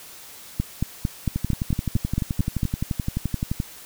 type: two click trains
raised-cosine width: 5 ms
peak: -9 / -11 dBFS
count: 10 / 27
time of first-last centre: 0.6-2.632 / 1.36-3.601 s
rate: 4.43 / 11.6 Hz
effects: white hiss -43 dBFS RMS until 3.85 s